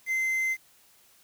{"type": "tone with quantisation", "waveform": "triangle", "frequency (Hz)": 2071, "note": "C7", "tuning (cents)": -18, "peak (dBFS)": -23, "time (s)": [0.06, 0.57], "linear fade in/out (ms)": 50, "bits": 8, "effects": ["white hiss -60 dBFS RMS until 1.23 s"]}